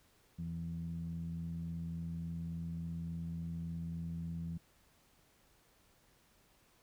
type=tone with low-pass filter; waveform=sawtooth; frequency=83.5 Hz; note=E2; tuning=23 cents sharp; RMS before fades=-41 dBFS; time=0.38-4.58 s; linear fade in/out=10 ms; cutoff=180 Hz; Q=7.4; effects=pink hiss -69 dBFS RMS until 6.82 s